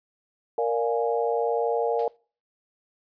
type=chord; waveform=sine; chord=Bb dominant seventh; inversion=none; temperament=equal; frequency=466.2 / 587.3 / 698.5 / 830.6 Hz; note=Bb4 / D5 / F5 / Ab5; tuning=0 / 0 / 0 / 0 cents; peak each=-24 / -30 / -29 / -30 dBFS; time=0.58-2.08 s; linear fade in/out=2 ms
type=noise with exponential decay; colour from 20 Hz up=white; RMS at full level=-41 dBFS; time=1.99-2.17 s; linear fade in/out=2 ms; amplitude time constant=39 ms
effects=noise-tail reverb RT60 0.4 s tail -26 dB re dry + resampled to 11025 Hz